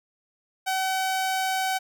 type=tone; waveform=sawtooth; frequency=759 Hz; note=F#5; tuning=44 cents sharp; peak=-20 dBFS; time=0.66-1.79 s; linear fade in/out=20 ms; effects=none